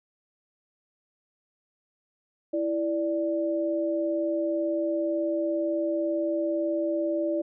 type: tone pair together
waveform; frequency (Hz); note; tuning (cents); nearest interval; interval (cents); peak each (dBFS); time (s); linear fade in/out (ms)
sine; 330.7 / 587.3; E4 / D5; +6 / 0; minor seventh; 994; -27; 2.53-7.42; 10
effects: none